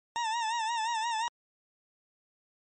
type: tone with vibrato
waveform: 40% pulse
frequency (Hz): 910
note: A#5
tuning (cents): -42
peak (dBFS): -28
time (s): 0.16-1.28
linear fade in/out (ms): 0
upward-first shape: sine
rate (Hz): 5.7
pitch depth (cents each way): 81
effects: MP3 32 kbps